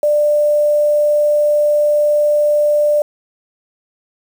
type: tone with quantisation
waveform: sine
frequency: 593 Hz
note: D5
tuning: 17 cents sharp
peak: -10 dBFS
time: 0.03-3.02 s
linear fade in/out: 2 ms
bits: 6
effects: none